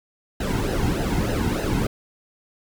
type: noise with flanger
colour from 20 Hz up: brown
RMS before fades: -23 dBFS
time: 0.4-1.87 s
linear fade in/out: 5 ms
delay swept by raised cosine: 0.87 to 1.75 ms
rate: 3.3 Hz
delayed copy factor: -0.75
effects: none